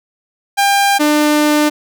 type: tone pair in turn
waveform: sawtooth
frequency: 799 / 299.3 Hz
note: G5 / D4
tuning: +33 / +33 cents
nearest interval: octave + perfect fourth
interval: 1700 cents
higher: first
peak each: -6 dBFS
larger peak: neither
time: 0.57-0.99 / 0.99-1.7 s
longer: second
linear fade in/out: 20 ms
effects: none